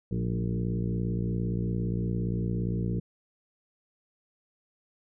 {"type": "harmonic tone with a mistuned harmonic", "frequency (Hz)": 57.4, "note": "A#1", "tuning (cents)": -26, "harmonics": [1, 2, 3, 4, 5, 6, 7, 8], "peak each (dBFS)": [-36, -30, -31, -40, -41, -40, -42, -43], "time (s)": [0.11, 3], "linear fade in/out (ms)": 5, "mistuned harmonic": 3, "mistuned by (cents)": 54, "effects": []}